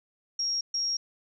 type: tone bursts at uneven times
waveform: sine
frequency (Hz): 5588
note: F8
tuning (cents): 0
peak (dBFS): -26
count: 2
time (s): 0.39-0.61 / 0.74-0.97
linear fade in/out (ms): 5
effects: none